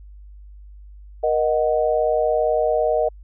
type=chord; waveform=sine; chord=D# minor; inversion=second; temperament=equal with one note detuned; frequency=472.4 / 622.3 / 740 Hz; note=A#4 / D#5 / F#5; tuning=+23 / 0 / 0 cents; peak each=-21 / -19 / -24 dBFS; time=1.23-3.09 s; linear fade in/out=10 ms; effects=added 50 Hz sine -39 dBFS peak until 3.23 s